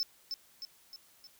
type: tone with echo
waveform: triangle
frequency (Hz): 5270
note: E8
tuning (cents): -1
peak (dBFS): -28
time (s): 0-0.03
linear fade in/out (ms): 0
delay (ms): 310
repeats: 4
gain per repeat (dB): -5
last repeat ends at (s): 1.27
effects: white hiss -63 dBFS RMS until 1.39 s